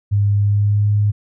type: tone with pitch glide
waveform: sine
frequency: 101.8 to 103.76 Hz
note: G#2 to G#2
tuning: -34 to -1 cents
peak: -12 dBFS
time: 0.11-1.12 s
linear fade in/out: 20 ms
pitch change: +33 cents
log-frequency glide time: 0.34-0.88 s
effects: none